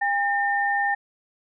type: tone pair together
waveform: sine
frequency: 806.1 / 1811 Hz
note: G5 / A6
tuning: +48 / +49 cents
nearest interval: octave + major second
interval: 1401 cents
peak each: -23 dBFS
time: 0.01-0.95 s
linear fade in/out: 10 ms
effects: none